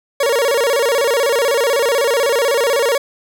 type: tone with vibrato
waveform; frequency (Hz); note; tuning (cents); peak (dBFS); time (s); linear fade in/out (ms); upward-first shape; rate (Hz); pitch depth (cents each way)
40% pulse; 511; C5; -41; -12; 0.2-2.98; 5; square; 16; 160
effects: none